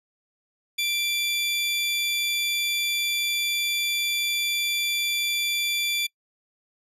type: tone pair together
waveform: 35% pulse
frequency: 2358 / 3475 Hz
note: D7 / A7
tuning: +6 / -22 cents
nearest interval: perfect fifth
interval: 672 cents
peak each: -24 dBFS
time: 0.78-6.07 s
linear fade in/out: 10 ms
effects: noise-tail reverb RT60 0.1 s tail -26 dB re dry + resampled to 32000 Hz